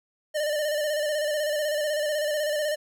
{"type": "tone with vibrato", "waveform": "square", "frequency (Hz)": 600, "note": "D5", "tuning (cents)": 37, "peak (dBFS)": -25, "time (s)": [0.34, 2.76], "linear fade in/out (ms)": 20, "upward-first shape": "square", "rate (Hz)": 16, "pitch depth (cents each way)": 39, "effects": ["10-bit"]}